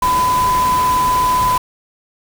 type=tone in noise; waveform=sine; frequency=1004 Hz; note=B5; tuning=28 cents sharp; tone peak=-12 dBFS; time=0.02-1.58 s; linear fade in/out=5 ms; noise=pink; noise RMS=-24 dBFS; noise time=0.02-1.58 s; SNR=+9 dB; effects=none